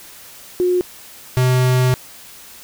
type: tone pair in turn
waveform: sine / square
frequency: 360 / 127.28 Hz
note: F#4 / C3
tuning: -47 / -47 cents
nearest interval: octave + tritone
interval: 1800 cents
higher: first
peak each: -13 dBFS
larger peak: neither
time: 0.6-0.81 / 1.37-1.94 s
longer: second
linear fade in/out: 0 ms
effects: white hiss -40 dBFS RMS until 2.63 s